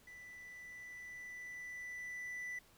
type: tone with level ramp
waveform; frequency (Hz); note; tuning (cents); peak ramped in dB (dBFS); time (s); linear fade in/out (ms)
triangle; 1982; B6; +6; -50 to -39; 0.07-2.59; 5
effects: pink hiss -66 dBFS RMS until 2.77 s